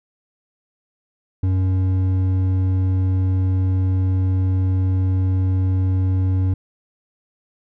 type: tone with hard clipping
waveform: triangle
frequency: 93.6 Hz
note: F#2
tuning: 20 cents sharp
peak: -17 dBFS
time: 1.43-6.54 s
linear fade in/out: 5 ms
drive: 10 dB
effects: none